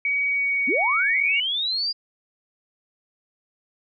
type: tone with pitch glide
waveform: sine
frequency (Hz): 2260 to 2243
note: C#7 to C#7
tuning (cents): +33 to +20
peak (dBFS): -20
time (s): 0.05-1.4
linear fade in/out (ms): 2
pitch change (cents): -13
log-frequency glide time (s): 0.28-0.52
type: linear sweep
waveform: sine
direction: up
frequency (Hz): 202.2 to 4886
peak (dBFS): -22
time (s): 0.67-1.93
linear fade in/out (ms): 20
effects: none